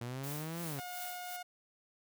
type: linear two-way sweep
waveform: sawtooth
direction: up then down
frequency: 116.54 to 173.6 to 131.5 Hz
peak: -35 dBFS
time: 0.01-0.8 s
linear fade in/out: 5 ms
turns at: 0.62 s
type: noise with tremolo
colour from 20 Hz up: blue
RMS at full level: -44 dBFS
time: 0.23-1.37 s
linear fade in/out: 10 ms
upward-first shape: sine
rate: 2.8 Hz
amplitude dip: 70%
type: tone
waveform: sawtooth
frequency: 719 Hz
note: F#5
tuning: 50 cents flat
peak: -38 dBFS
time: 0.78-1.43 s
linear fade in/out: 10 ms
effects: none